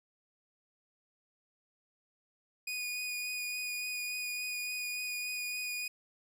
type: tone with vibrato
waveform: sawtooth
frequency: 2468 Hz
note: D#7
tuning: 15 cents flat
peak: -32 dBFS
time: 2.67-5.88 s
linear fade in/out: 5 ms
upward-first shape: sine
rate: 3.5 Hz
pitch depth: 11 cents each way
effects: none